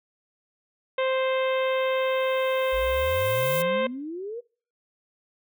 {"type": "harmonic tone", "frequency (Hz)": 523.3, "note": "C5", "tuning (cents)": 0, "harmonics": [1, 2, 3, 4, 5, 6, 7], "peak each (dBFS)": [-23, -31, -36, -34, -37, -39, -42], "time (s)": [0.98, 3.87], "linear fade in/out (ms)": 5}
{"type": "noise with exponential growth", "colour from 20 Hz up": "violet", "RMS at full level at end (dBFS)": -32, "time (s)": [1.09, 3.62], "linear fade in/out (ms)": 1, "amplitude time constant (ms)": 550}
{"type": "exponential sweep", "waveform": "sine", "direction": "up", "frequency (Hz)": [49, 493.9], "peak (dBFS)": -31, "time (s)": [2.72, 4.41], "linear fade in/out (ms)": 20}
{"effects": ["noise-tail reverb RT60 0.4 s tail -25 dB re dry"]}